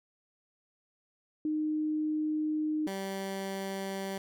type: tone pair in turn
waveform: sine / 15% pulse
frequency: 307.4 / 194 Hz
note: D#4 / G3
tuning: -21 / -18 cents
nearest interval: minor sixth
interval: 797 cents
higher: first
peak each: -28 dBFS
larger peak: neither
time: 1.45-2.87 / 2.87-4.18 s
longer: first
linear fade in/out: 2 ms
effects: none